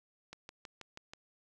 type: click train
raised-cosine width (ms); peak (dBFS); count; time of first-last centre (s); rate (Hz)
0.2; -29; 6; 0.33-1.135; 6.21
effects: none